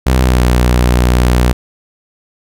sawtooth tone with pitch glide, 63.8 to 61.17 Hz, C2 to B1, -43 to -16 cents, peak -4 dBFS, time 0.06-1.53 s, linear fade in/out 10 ms, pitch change -73 cents, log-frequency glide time 0.22-0.41 s, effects none

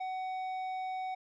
sine tone with tanh clipping, 750 Hz, F#5, 23 cents sharp, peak -36 dBFS, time 0-1.15 s, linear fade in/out 10 ms, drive 9 dB, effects none

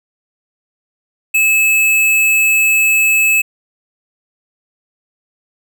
square tone, 2600 Hz, E7, 24 cents flat, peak -10 dBFS, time 1.34-3.42 s, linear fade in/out 10 ms, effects none

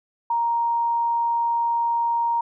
sine tone, 935 Hz, A#5, 5 cents sharp, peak -19 dBFS, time 0.3-2.41 s, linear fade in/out 5 ms, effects none

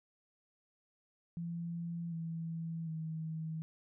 sine tone with pitch steps, 169.5 / 164.48 / 159.62 Hz, E3 / E3 / D#3, +49 / -4 / +45 cents, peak -37 dBFS, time 1.37-3.62 s, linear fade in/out 0 ms, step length 750 ms, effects none

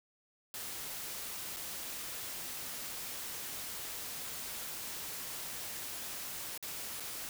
white noise with dropouts, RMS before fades -42 dBFS, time 0.54-7.29 s, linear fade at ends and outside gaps 1 ms, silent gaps 1.564-1.568 / 6.577-6.626 / 6.999-7.004 s, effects none

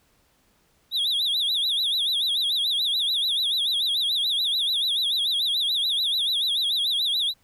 triangle tone with vibrato, 3600 Hz, A7, 39 cents sharp, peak -20 dBFS, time 0.91-7.34 s, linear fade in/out 50 ms, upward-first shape sine, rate 6.9 Hz, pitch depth 180 cents each way, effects pink hiss -64 dBFS RMS until 7.43 s

